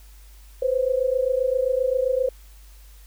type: tone pair together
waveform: sine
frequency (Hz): 502.4 / 530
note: B4 / C5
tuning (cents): +30 / +22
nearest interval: minor second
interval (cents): 92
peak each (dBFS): -22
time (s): 0.62-2.29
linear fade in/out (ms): 5
effects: added 50 Hz sine -44 dBFS peak until 3.06 s + white hiss -55 dBFS RMS until 3.06 s